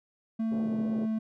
triangle tone with pitch glide, 223.6 to 220 Hz, A3 to A3, +28 to 0 cents, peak -25 dBFS, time 0.39-1.19 s, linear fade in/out 10 ms, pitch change -28 cents, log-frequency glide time 0.52-0.75 s
white band-pass noise, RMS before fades -40 dBFS, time 0.51-1.06 s, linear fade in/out 10 ms, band 120 to 510 Hz, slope 24 dB/octave
effects none

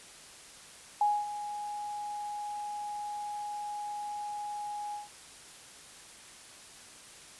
sine tone with ADSR envelope, 830.6 Hz, G#5, in tune, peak -22 dBFS, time 1.01-5.09 s, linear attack 3 ms, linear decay 240 ms, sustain -13 dB, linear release 150 ms, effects white hiss -51 dBFS RMS until 7.39 s + resampled to 24000 Hz

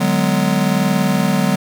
square chord, G# half-diminished seventh, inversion second, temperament just, 149.51 / 186.89 / 207.7 / 249.2 Hz, D3 / F#3 / G#3 / B3, +31 / +18 / 0 / +16 cents, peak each -22 / -18 / -20 / -22 dBFS, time 0-1.56 s, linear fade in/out 10 ms, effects none

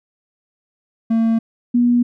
triangle / sine tone pair in turn, 226.4 / 241.7 Hz, A3 / B3, +50 / -37 cents, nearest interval minor second, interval 113 cents, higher second, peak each -11 dBFS, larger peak neither, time 1.1-1.39 / 1.74-2.03 s, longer neither, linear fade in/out 10 ms, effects none

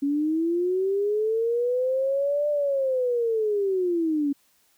sine linear two-way sweep, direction up then down, 277.2 to 594 to 277.2 Hz, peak -21 dBFS, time 0.02-4.33 s, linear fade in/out 10 ms, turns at 2.49 s, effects white hiss -64 dBFS RMS until 4.77 s

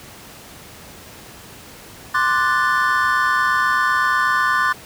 triangle chord, D dominant seventh, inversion third, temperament equal, 1046.5 / 1174.7 / 1480 / 1760 Hz, C6 / D6 / F#6 / A6, 0 / 0 / 0 / 0 cents, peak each -19 dBFS, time 2.14-4.73 s, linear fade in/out 10 ms, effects pink hiss -40 dBFS RMS until 4.85 s + high-pass 60 Hz 12 dB/octave

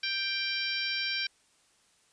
harmonic tone, 786 Hz, G5, 4 cents sharp, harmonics 2 / 3 / 4 / 5 / 6 / 7, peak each -37 / -34 / -37 / -38 / -37 / -38 dBFS, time 0.03-1.27 s, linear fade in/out 5 ms, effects white hiss -66 dBFS RMS until 2.12 s + resampled to 22050 Hz

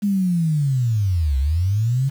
sine linear two-way sweep, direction down then up, 207.7 to 64.3 to 139.9 Hz, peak -16 dBFS, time 0.02-2.1 s, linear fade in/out 20 ms, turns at 1.38 s, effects 7-bit

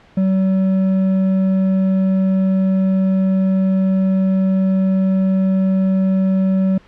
sine tone with hard clipping, 190 Hz, F#3, 46 cents sharp, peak -14 dBFS, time 0.17-6.78 s, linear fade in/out 5 ms, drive 5 dB, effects pink hiss -48 dBFS RMS until 6.87 s + low-pass 3000 Hz 12 dB/octave

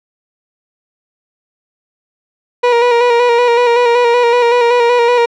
30% pulse tone with vibrato, 479.3 Hz, A#4, 48 cents sharp, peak -5 dBFS, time 2.63-5.26 s, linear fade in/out 10 ms, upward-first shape square, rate 5.3 Hz, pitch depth 32 cents each way, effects low-pass 3000 Hz 12 dB/octave

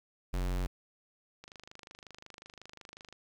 square tone, 45.43 Hz, F#1, 31 cents flat, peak -31 dBFS, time 0.33-0.67 s, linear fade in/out 10 ms
click train, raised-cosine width 0.2 ms, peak -31 dBFS, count 44, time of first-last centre 1.44-3.126 s, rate 25.5 Hz
effects 11-bit

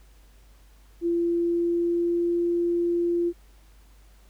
sine tone with pitch glide, 341.3 to 344.7 Hz, F4 to F4, -40 to -23 cents, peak -21 dBFS, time 1.01-3.33 s, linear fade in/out 50 ms, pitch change +17 cents, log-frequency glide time 1.14-2.38 s, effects added 50 Hz sine -51 dBFS peak until 4.29 s + pink hiss -61 dBFS RMS until 4.29 s

